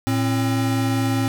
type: tone pair together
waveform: square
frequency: 112.43 / 267.4 Hz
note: A2 / C4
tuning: +38 / +38 cents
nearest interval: octave + minor third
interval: 1500 cents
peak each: -22 dBFS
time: 0.07-1.28 s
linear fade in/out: 0 ms
effects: none

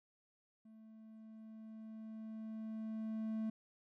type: tone with level ramp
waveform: triangle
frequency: 220 Hz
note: A3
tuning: in tune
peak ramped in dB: -55 to -34 dBFS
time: 0.65-3.5 s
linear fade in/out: 5 ms
effects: none

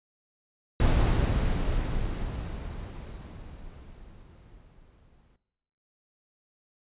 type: noise with exponential decay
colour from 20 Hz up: brown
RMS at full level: -20 dBFS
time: 0.8-5.36 s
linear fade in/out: 1 ms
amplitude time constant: 990 ms
effects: noise-tail reverb RT60 1.0 s tail -17 dB re dry + resampled to 8000 Hz

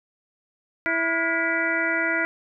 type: harmonic tone with a mistuned harmonic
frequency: 329.6 Hz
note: E4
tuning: in tune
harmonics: 1 / 2 / 3 / 4 / 5 / 6 / 7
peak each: -30 / -30 / -36 / -26 / -32 / -25 / -32 dBFS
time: 0.86-2.25 s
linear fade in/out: 0 ms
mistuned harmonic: 4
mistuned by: +140 cents
effects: none

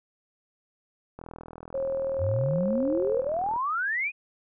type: click train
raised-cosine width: 1 ms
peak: -27 dBFS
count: 98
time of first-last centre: 1.19-3.562 s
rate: 40.9 Hz
type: tone with pitch glide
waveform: sine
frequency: 540 to 536.3 Hz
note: C#5 to C5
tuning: -45 to +43 cents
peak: -26 dBFS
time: 1.74-3.27 s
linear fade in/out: 5 ms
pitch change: -12 cents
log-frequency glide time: 2.29-2.88 s
type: exponential sweep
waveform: sine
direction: up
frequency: 83.9 to 2541 Hz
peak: -25 dBFS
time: 2.18-4.12 s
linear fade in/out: 50 ms
effects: none

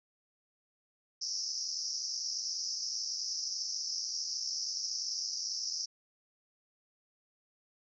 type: band-pass noise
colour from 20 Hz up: white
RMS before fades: -37 dBFS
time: 1.21-5.86 s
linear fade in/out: 10 ms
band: 5000 to 5800 Hz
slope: 96 dB/octave
effects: none

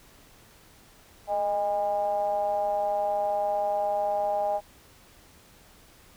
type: ring-modulated tone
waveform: triangle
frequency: 98 Hz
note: G2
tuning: in tune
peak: -19 dBFS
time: 1.27-4.61 s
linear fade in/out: 50 ms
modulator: 716 Hz
effects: pink hiss -55 dBFS RMS until 6.16 s

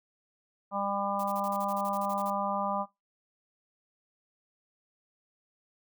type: harmonic tone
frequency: 199.7 Hz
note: G3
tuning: 32 cents sharp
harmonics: 1 / 3 / 4 / 5 / 6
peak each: -37 / -35 / -34 / -35 / -35 dBFS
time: 0.71-2.86 s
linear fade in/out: 50 ms
type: noise bursts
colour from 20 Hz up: blue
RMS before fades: -46 dBFS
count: 14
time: 1.19-2.303 s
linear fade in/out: 5 ms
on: 47 ms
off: 35 ms
effects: noise-tail reverb RT60 0.2 s tail -20 dB re dry

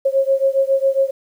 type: beating tone pair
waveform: sine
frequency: 538 / 545.3 Hz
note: C5 / C#5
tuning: +48 / -29 cents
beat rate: 7.3 Hz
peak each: -16 / -17 dBFS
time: 0.05-1.11 s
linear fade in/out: 10 ms
effects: 8-bit

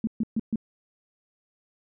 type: tone bursts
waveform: sine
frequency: 222.3 Hz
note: A3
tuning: 18 cents sharp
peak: -22 dBFS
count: 4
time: 0.04-0.558 s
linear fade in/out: 2 ms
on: 32 ms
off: 130 ms
effects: none

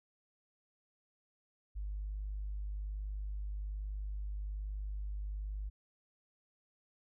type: tone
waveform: sine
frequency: 50.6 Hz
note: G#1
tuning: 44 cents flat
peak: -36 dBFS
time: 1.75-5.7 s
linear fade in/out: 20 ms
effects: tanh soft clip ceiling -32 dBFS

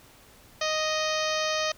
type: harmonic tone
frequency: 622.3 Hz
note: D#5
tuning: in tune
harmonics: 1 / 2 / 3 / 4 / 5 / 6 / 7 / 8 / 9 / 10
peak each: -29 / -32 / -34 / -35 / -36 / -37 / -37 / -38 / -39 / -39 dBFS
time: 0.61-1.72 s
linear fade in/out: 5 ms
effects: pink hiss -54 dBFS RMS until 1.77 s

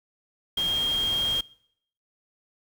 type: tone in noise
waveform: sine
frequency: 3225 Hz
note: G7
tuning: 48 cents sharp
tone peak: -23 dBFS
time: 0.57-1.41 s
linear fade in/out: 5 ms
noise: pink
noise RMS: -37 dBFS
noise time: 0.57-1.41 s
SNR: +11 dB
effects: noise-tail reverb RT60 0.7 s tail -23 dB re dry

